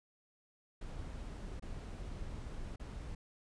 brown noise with dropouts, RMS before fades -44 dBFS, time 0.81-3.15 s, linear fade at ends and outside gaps 5 ms, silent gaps 1.597-1.622 / 2.76-2.796 s, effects resampled to 22050 Hz

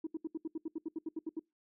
sine tone bursts, 320.7 Hz, E4, 48 cents flat, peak -33 dBFS, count 14, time 0.04-1.395 s, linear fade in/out 5 ms, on 29 ms, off 73 ms, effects noise-tail reverb RT60 0.2 s tail -24 dB re dry + tanh soft clip ceiling -31 dBFS

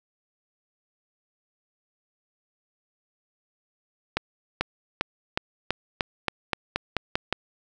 accelerating click train, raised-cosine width 0.3 ms, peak -7 dBFS, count 12, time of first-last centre 4.17-7.326 s, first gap 440 ms, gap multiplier 0.91, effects none

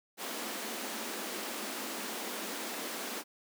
pink high-pass noise, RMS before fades -39 dBFS, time 0.17-3.24 s, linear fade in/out 50 ms, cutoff 200 Hz, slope 96 dB/octave, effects none

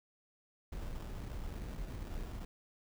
brown noise with sample-and-hold, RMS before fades -42 dBFS, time 0.72-2.45 s, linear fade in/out 5 ms, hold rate 2100 Hz, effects none

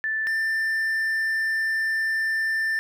sine / triangle tone pair in turn, 1760 / 1782.5 Hz, A6 / A6, 0 / +22 cents, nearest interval unison, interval 22 cents, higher second, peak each -23 / -20 dBFS, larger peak second, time 0.04-0.27 / 0.27-2.79 s, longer second, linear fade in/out 0 ms, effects none

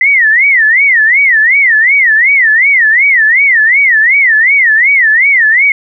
sine tone with vibrato, 1975.5 Hz, B6, in tune, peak -4 dBFS, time 0.01-5.72 s, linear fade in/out 2 ms, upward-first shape sine, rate 2.7 Hz, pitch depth 240 cents each way, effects none

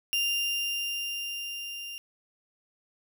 35% pulse tone with level ramp, 2794 Hz, F7, in tune, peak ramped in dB -23 to -36 dBFS, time 0.13-1.98 s, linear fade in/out 0 ms, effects none

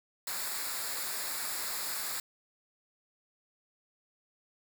white noise with comb filter, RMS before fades -36 dBFS, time 0.27-2.2 s, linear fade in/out 2 ms, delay 0.33 ms, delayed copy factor -0.65, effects none

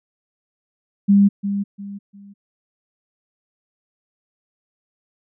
sine tone with echo, 200.2 Hz, G3, 37 cents sharp, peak -9 dBFS, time 1.08-1.29 s, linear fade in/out 20 ms, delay 350 ms, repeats 3, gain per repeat -10 dB, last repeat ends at 2.34 s, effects none

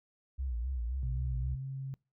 sine tone with vibrato, 61.74 Hz, B1, in tune, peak -32 dBFS, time 0.38-1.56 s, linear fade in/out 20 ms, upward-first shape sine, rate 3.8 Hz, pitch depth 140 cents each way
sine tone with pitch glide, 126.2 to 134.48 Hz, B2 to C3, +38 to +48 cents, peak -36 dBFS, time 1.03-1.94 s, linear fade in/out 0 ms, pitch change +110 cents, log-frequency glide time 1.44-1.65 s
effects noise-tail reverb RT60 0.3 s tail -26 dB re dry

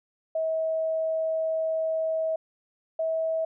sine tone pair in turn, 642 / 646.1 Hz, E5 / E5, -46 / -35 cents, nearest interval unison, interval 11 cents, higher second, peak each -24 dBFS, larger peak neither, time 0.35-2.36 / 2.99-3.45 s, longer first, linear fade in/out 5 ms, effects none

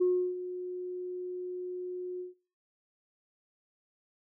sine tone with ADSR envelope, 362.1 Hz, F#4, 37 cents flat, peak -21 dBFS, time 0-2.34 s, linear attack 17 ms, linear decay 330 ms, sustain -14 dB, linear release 140 ms, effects noise-tail reverb RT60 0.4 s tail -23 dB re dry + tanh soft clip ceiling -19 dBFS

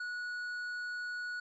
triangle tone with tanh clipping, 1464 Hz, F#6, 19 cents flat, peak -38 dBFS, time 0-1.4 s, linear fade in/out 5 ms, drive 12 dB, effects low-pass 7000 Hz 12 dB/octave

